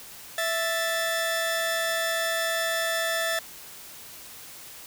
sawtooth tone pair together, 659.3 / 1760 Hz, E5 / A6, 0 / 0 cents, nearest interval octave + perfect fourth, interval 1700 cents, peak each -24 dBFS, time 0.38-3.39 s, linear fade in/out 2 ms, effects white hiss -44 dBFS RMS until 4.86 s

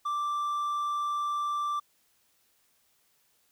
triangle tone, 1174.7 Hz, D6, in tune, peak -26 dBFS, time 0.05-1.8 s, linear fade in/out 10 ms, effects white hiss -69 dBFS RMS until 3.51 s

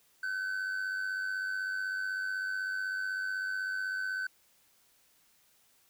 triangle tone with amplitude modulation, 1522 Hz, F#6, 48 cents sharp, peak -28 dBFS, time 0.23-4.27 s, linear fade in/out 5 ms, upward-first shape sine, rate 96 Hz, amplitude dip 50%, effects white hiss -67 dBFS RMS until 5.89 s

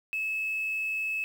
sine tone with quantisation, 2596 Hz, E7, 27 cents flat, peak -28 dBFS, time 0.13-1.24 s, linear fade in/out 0 ms, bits 8, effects none

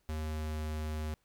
square tone with pitch glide, 77.78 to 77.2 Hz, D#2 to D#2, 0 to -13 cents, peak -35 dBFS, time 0.09-1.14 s, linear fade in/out 0 ms, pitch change -13 cents, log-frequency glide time 0.2-0.6 s, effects pink hiss -75 dBFS RMS until 1.24 s

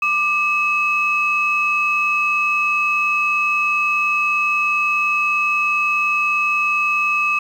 sine tone pair together, 1188 / 2575 Hz, D6 / E7, +20 / -41 cents, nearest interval octave + minor second, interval 1339 cents, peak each -19 / -16 dBFS, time 0.02-7.39 s, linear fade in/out 5 ms, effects tanh soft clip ceiling -9 dBFS + 8-bit

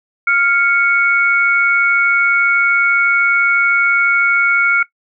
sine tone pair together, 1396.9 / 2217 Hz, F6 / C#7, 0 / 0 cents, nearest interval minor sixth, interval 800 cents, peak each -13 dBFS, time 0.27-4.83 s, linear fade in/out 5 ms, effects noise-tail reverb RT60 0.1 s tail -18 dB re dry

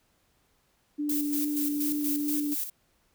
sine tone with vibrato, 293.7 Hz, D4, in tune, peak -27 dBFS, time 0.98-2.55 s, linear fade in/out 20 ms, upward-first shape sine, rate 2.4 Hz, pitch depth 11 cents each way
violet noise with tremolo, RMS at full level -31 dBFS, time 1.09-2.7 s, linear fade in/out 5 ms, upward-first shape square, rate 4.2 Hz, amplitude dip 60%
effects pink hiss -69 dBFS RMS until 3.14 s

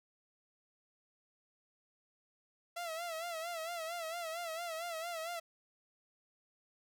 sawtooth tone with vibrato, 668 Hz, E5, 23 cents sharp, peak -35 dBFS, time 2.76-5.4 s, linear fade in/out 10 ms, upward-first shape sine, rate 4.4 Hz, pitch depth 85 cents each way, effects none

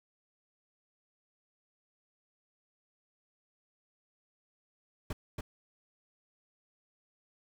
brown noise with echo, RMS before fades -36 dBFS, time 5.1-5.13 s, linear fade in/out 5 ms, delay 280 ms, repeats 1, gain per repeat -2 dB, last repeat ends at 5.41 s, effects none

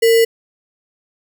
sine tone with sample-and-hold, 456.8 Hz, A#4, 35 cents flat, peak -8 dBFS, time 0.02-0.25 s, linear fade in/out 10 ms, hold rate 2450 Hz, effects none

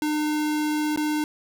square tone with dropouts, 302.6 Hz, D#4, 48 cents flat, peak -23 dBFS, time 0.02-1.24 s, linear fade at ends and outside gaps 1 ms, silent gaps 0.961-0.974 s, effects none

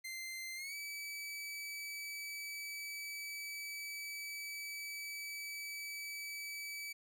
sawtooth tone with pitch glide, 2081 to 2296 Hz, C7 to D7, -10 to -40 cents, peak -39 dBFS, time 0.04-6.93 s, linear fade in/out 10 ms, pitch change +170 cents, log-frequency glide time 0.56-0.75 s, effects none

